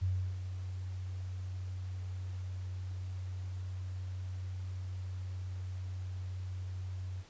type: tone with ADSR envelope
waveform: sine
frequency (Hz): 92.5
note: F#2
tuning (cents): 0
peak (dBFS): -28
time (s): 0.01-7.24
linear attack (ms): 21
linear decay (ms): 330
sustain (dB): -9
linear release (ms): 45
effects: pink hiss -59 dBFS RMS until 7.29 s + resampled to 16000 Hz